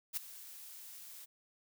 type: noise with ADSR envelope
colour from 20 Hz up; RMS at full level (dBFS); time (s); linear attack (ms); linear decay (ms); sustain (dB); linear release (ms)
blue; -34; 0.13-1.26; 41; 5; -17; 20
effects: none